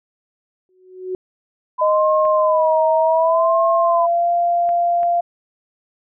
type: tone with exponential growth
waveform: sine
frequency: 370.2 Hz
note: F#4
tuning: 1 cent sharp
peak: -19 dBFS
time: 0.69-1.15 s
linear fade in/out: 1 ms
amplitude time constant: 98 ms
type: tone with vibrato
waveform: sine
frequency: 1000 Hz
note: B5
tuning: 21 cents sharp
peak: -17 dBFS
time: 1.78-4.07 s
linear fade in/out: 20 ms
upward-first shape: sine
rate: 0.66 Hz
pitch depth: 120 cents each way
type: tone with pitch glide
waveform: sine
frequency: 621 to 693 Hz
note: D#5 to F5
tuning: -3 to -14 cents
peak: -14 dBFS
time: 1.81-5.21 s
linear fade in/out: 10 ms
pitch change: +189 cents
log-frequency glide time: 2.4-4.31 s
type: clicks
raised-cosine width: 0.5 ms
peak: -23 dBFS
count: 3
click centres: 2.253 / 4.691 / 5.032 s
effects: none